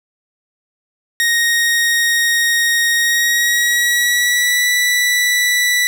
sawtooth tone with pitch glide, 1868 to 1966.5 Hz, A#6 to B6, +3 to -8 cents, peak -9 dBFS, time 1.2-5.87 s, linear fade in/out 0 ms, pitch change +89 cents, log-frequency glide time 2.94-4.68 s, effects none

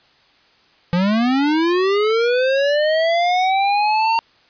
square linear sweep, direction up, 169.9 to 919 Hz, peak -15 dBFS, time 0.93-4.19 s, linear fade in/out 0 ms, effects white hiss -54 dBFS RMS until 4.49 s + resampled to 11025 Hz

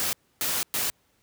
white noise bursts at uneven times, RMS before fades -27 dBFS, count 3, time 0-0.13 / 0.41-0.63 / 0.74-0.9 s, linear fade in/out 0 ms, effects pink hiss -67 dBFS RMS until 1.22 s + high-pass 60 Hz 12 dB/octave

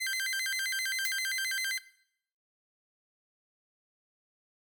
sawtooth tone with vibrato, 1800 Hz, A6, 39 cents sharp, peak -27 dBFS, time 0-1.79 s, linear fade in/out 20 ms, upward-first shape square, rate 7.6 Hz, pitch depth 230 cents each way
violet noise with exponential decay, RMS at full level -31 dBFS, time 1.05-1.19 s, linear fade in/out 0 ms, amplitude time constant 29 ms
effects noise-tail reverb RT60 0.7 s tail -18 dB re dry

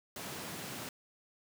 pink high-pass noise, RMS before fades -43 dBFS, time 0.16-0.89 s, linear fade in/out 2 ms, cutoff 110 Hz, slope 24 dB/octave, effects none

